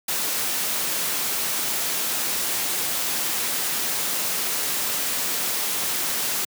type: noise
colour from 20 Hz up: white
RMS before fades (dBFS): -25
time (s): 0.08-6.45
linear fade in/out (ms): 5
effects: high-pass 150 Hz 12 dB/octave